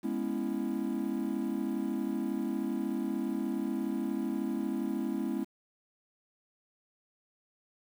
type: chord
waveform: triangle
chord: C# minor seventh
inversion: second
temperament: equal with one note detuned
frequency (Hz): 207.7 / 244.4 / 277.2 / 329.6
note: G#3 / B3 / C#4 / E4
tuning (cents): 0 / -18 / 0 / 0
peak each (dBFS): -34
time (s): 0.03-5.45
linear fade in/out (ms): 20
effects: 9-bit